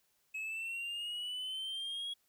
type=linear sweep; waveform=triangle; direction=up; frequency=2562 to 3322 Hz; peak=-36 dBFS; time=0.34-2.14 s; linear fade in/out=10 ms; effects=white hiss -75 dBFS RMS until 2.28 s